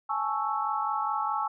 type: chord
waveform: sine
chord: A major seventh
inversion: third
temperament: equal with one note detuned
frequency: 830.6 / 875.4 / 1108.7 / 1318.5 Hz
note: G#5 / A5 / C#6 / E6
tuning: 0 / -9 / 0 / 0 cents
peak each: -32 dBFS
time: 0.09-1.48 s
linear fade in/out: 10 ms
effects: none